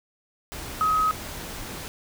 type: tone in noise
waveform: sine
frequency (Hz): 1268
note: D#6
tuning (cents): +32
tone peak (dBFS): -19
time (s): 0.81-1.11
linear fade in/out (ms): 0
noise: pink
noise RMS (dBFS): -36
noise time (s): 0.52-1.88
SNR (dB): +14
effects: none